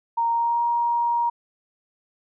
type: tone with pitch glide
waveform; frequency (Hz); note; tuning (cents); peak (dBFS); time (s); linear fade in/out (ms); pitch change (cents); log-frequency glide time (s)
sine; 929 to 944.1; A#5 to A#5; -6 to +22; -19; 0.17-1.3; 10; +28; 0.3-0.63
effects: none